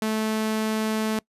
sawtooth tone, 218.1 Hz, A3, 15 cents flat, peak -19 dBFS, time 0.02-1.19 s, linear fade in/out 2 ms, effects noise-tail reverb RT60 0.1 s tail -24 dB re dry + resampled to 32000 Hz

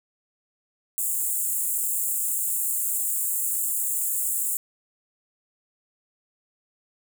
pink high-pass noise, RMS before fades -26 dBFS, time 0.98-4.57 s, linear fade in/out 0 ms, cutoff 7200 Hz, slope 96 dB/octave, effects none

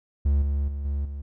triangle tone with level steps, 70.8 Hz, C#2, 37 cents sharp, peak -16 / -20 / -26 / -22 / -29 dBFS, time 0.25-1.22 s, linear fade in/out 10 ms, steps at 0.42 / 0.68 / 0.85 / 1.05 s, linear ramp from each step 2 ms, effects none

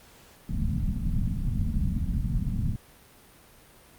pink low-pass noise, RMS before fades -27 dBFS, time 0.49-2.76 s, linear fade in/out 2 ms, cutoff 230 Hz, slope 48 dB/octave, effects pink hiss -54 dBFS RMS until 3.98 s + Opus 48 kbps

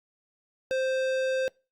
sine tone with tanh clipping, 523.3 Hz, C5, in tune, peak -27 dBFS, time 0.71-1.48 s, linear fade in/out 0 ms, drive 18 dB, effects noise-tail reverb RT60 0.3 s tail -25 dB re dry + Opus 48 kbps

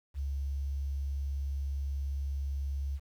sine tone with quantisation, 69.3 Hz, C#2, in tune, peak -31 dBFS, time 0.14-3 s, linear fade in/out 50 ms, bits 10, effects none

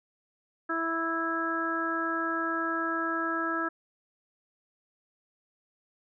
harmonic tone, 329.1 Hz, E4, 3 cents flat, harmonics 1 / 2 / 3 / 4 / 5, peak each -33 / -38 / -40 / -31 / -33 dBFS, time 0.69-3.69 s, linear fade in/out 10 ms, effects none

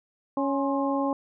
harmonic tone with a mistuned harmonic, 277.2 Hz, C#4, in tune, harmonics 1 / 2 / 3 / 4, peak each -26 / -29 / -31 / -32 dBFS, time 0.37-1.13 s, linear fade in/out 2 ms, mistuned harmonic 4, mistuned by -74 cents, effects none

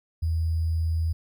sine tone with sample-and-hold, 81.5 Hz, E2, 19 cents flat, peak -22 dBFS, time 0.22-1.13 s, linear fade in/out 10 ms, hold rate 4900 Hz, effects none

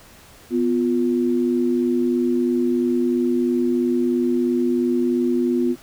sine tone pair together, 248.5 / 351.5 Hz, B3 / F4, +11 / +11 cents, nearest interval tritone, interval 600 cents, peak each -19 / -20 dBFS, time 0.5-5.76 s, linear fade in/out 50 ms, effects pink hiss -47 dBFS RMS until 5.82 s

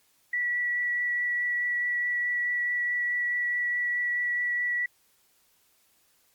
sine tone with vibrato, 1946 Hz, B6, 26 cents flat, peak -25 dBFS, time 0.33-4.86 s, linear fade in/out 5 ms, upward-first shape triangle, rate 4.7 Hz, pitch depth 10 cents each way, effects white hiss -66 dBFS RMS until 6.34 s + Opus 48 kbps

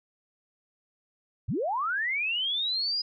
sine linear sweep, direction up, 71.3 to 4981 Hz, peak -26 dBFS, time 1.48-3.02 s, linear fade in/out 10 ms, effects none

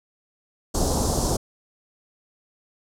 pink band-stop noise, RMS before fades -22 dBFS, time 0.74-1.37 s, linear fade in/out 10 ms, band 970 to 5100 Hz, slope 24 dB/octave, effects low-pass 9000 Hz 12 dB/octave

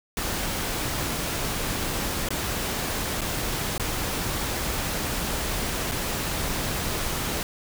pink noise with dropouts, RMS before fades -28 dBFS, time 0.17-7.43 s, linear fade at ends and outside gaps 1 ms, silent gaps 2.288-2.305 / 3.209-3.216 / 3.779-3.797 / 5.914-5.919 s, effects none

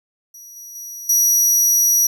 sawtooth tone with level steps, 5800 Hz, F#8, 35 cents flat, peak -35 / -32 / -28 / -10 dBFS, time 0.34-2.07 s, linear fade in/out 5 ms, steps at 0.56 / 0.75 / 1.09 s, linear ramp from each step 5 ms, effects none

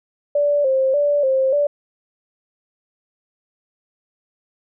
sine tone with vibrato, 554.4 Hz, C#5, in tune, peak -14 dBFS, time 0.35-1.67 s, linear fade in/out 5 ms, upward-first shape square, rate 1.7 Hz, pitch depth 80 cents each way, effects none

